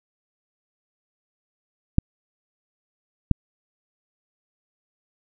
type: clicks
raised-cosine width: 5 ms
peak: -3 dBFS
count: 2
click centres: 1.984 / 3.313 s
effects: none